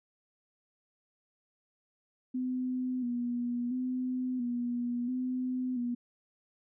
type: tone with vibrato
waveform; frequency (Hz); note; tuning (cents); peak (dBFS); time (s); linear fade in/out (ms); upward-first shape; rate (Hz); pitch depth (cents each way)
sine; 247.8; B3; +6; -30; 2.34-5.95; 10; square; 0.73; 43
effects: none